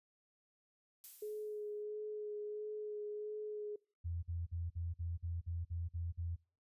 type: noise with exponential decay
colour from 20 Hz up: violet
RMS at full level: -48 dBFS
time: 1.04-1.83 s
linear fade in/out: 0 ms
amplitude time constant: 170 ms
type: tone with vibrato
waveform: sine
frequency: 421.6 Hz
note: G#4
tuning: 26 cents sharp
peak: -40 dBFS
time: 1.22-3.76 s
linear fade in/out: 5 ms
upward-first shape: sine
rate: 1.5 Hz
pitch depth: 15 cents each way
type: tone bursts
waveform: sine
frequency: 85.1 Hz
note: F2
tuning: 44 cents flat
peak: -37 dBFS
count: 10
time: 4.04-6.363 s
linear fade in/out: 20 ms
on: 190 ms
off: 47 ms
effects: noise-tail reverb RT60 0.4 s tail -25 dB re dry + resampled to 32000 Hz